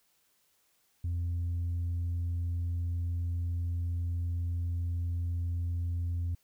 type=tone with tanh clipping; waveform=sine; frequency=86.2 Hz; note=F2; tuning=22 cents flat; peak=-30 dBFS; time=1.04-6.35 s; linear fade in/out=5 ms; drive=1 dB; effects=white hiss -71 dBFS RMS until 6.43 s